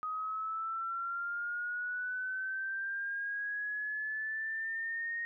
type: linear sweep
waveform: sine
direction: up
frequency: 1251 to 1864.7 Hz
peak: -34 dBFS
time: 0.03-5.25 s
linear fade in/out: 0 ms
effects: none